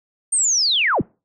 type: linear sweep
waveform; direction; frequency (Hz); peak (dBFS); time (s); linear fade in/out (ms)
sine; down; 8870 to 38.89; -15; 0.32-1.02; 10
effects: noise-tail reverb RT60 0.3 s tail -25 dB re dry